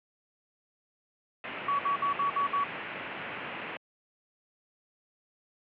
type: low-pass noise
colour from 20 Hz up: white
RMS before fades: -39 dBFS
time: 1.44-3.77 s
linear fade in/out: 2 ms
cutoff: 2800 Hz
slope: 48 dB/octave
type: tone bursts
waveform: sine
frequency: 1130 Hz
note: C#6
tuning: 33 cents sharp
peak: -25 dBFS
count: 6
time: 1.68-2.64 s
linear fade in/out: 5 ms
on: 110 ms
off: 60 ms
effects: high-pass 150 Hz 12 dB/octave